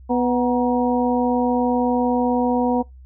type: harmonic tone with a mistuned harmonic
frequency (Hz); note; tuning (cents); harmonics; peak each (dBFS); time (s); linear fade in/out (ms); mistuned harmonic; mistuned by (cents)
247.1; B3; +1; 1 / 2 / 3 / 4; -19 / -22 / -24 / -25; 0.09-2.83; 20; 4; -73
effects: noise-tail reverb RT60 0.2 s tail -24 dB re dry + added 64 Hz sine -40 dBFS peak until 3.05 s

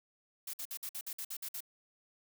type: noise bursts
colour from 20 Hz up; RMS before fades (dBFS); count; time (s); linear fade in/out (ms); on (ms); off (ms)
blue; -41; 10; 0.47-1.606; 5; 65; 54
effects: none

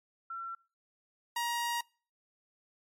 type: tone pair in turn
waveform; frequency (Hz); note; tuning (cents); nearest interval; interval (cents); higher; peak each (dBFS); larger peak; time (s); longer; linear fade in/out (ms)
sine / sawtooth; 1354 / 946.2; E6 / A#5; +46 / +26; tritone; 620; first; -37 / -27; second; 0.3-0.55 / 1.36-1.81; second; 5
effects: noise-tail reverb RT60 0.4 s tail -26 dB re dry + MP3 64 kbps

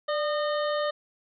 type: harmonic tone with a mistuned harmonic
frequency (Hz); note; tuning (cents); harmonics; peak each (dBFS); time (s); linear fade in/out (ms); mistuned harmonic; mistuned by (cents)
611; D#5; -32; 1 / 2 / 3 / 5 / 6 / 7; -26 / -32 / -36 / -40 / -42 / -43; 0.08-0.91; 10; 1; -58
effects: none

